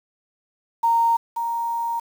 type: tone pair in turn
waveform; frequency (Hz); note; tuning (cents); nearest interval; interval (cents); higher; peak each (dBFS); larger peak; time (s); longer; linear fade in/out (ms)
sine; 925 / 929.7; A#5 / A#5; -14 / -5; unison; 9; second; -15 / -22; first; 0.83-1.17 / 1.36-2; second; 10
effects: 7-bit